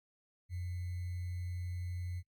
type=tone with sample-and-hold; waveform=sine; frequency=88.8 Hz; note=F2; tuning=29 cents sharp; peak=-37 dBFS; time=0.49-2.23 s; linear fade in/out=50 ms; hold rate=2100 Hz; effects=noise-tail reverb RT60 0.1 s tail -18 dB re dry + AAC 64 kbps